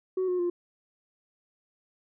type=tone with pitch steps; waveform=sine; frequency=373.2 / 361.7 / 350.6 Hz; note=F#4 / F#4 / F4; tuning=+15 / -39 / +7 cents; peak=-23 dBFS; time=0.17-0.5 s; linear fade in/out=5 ms; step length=110 ms; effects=tanh soft clip ceiling -23 dBFS